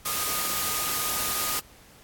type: tone in noise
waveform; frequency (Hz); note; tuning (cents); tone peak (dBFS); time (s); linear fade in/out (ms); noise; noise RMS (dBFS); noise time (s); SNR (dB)
sine; 1235; D#6; -13; -35; 0.05-1.6; 10; white; -28; 0.05-1.6; -10
effects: pink hiss -53 dBFS RMS until 2.03 s + AAC 64 kbps